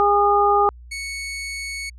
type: harmonic tone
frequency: 408 Hz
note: G#4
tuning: 31 cents flat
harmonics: 1 / 2 / 3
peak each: -19 / -17 / -18 dBFS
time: 0-0.69 s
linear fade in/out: 0 ms
type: tone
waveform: sawtooth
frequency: 2217 Hz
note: C#7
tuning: in tune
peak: -24 dBFS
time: 0.91-1.9 s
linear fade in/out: 10 ms
effects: added 60 Hz sine -39 dBFS peak until 1.98 s + resampled to 24000 Hz